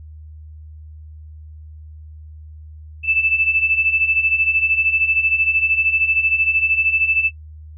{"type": "beating tone pair", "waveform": "sine", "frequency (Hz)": [2628, 2641], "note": ["E7", "E7"], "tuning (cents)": [-6, 3], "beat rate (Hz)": 13, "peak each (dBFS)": [-20, -16], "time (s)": [3.03, 7.31], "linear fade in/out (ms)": 50, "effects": ["noise-tail reverb RT60 0.1 s tail -17 dB re dry", "added 77 Hz sine -35 dBFS peak until 7.77 s"]}